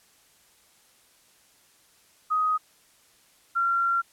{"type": "tone pair in turn", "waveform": "sine", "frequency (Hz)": [1254, 1373], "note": ["D#6", "F6"], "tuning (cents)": [13, -30], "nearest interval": "major second", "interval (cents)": 157, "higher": "second", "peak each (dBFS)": -21, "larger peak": "neither", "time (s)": [[2.3, 2.58], [3.55, 4.02]], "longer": "second", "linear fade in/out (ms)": 20, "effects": ["white hiss -60 dBFS RMS until 4.12 s", "low-pass 12000 Hz 12 dB/octave"]}